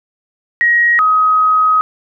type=tone pair in turn; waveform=sine; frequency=1892 / 1262.8 Hz; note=A#6 / D#6; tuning=+25 / +25 cents; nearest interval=perfect fifth; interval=700 cents; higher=first; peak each=-8 dBFS; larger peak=neither; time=0.61-0.99 / 0.99-1.81 s; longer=second; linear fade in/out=0 ms; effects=none